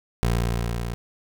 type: tone with level ramp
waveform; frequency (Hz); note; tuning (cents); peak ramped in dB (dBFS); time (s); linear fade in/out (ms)
20% pulse; 58.27; A#1; 0; -14 to -23; 0.23-0.94; 0
effects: none